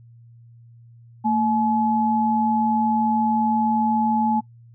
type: tone pair together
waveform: sine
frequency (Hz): 225.7 / 853.3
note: A3 / G#5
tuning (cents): +44 / +47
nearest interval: octave + major seventh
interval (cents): 2303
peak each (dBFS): -20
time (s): 1.24-4.41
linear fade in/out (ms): 20
effects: noise-tail reverb RT60 0.1 s tail -21 dB re dry + added 117 Hz sine -45 dBFS peak until 4.74 s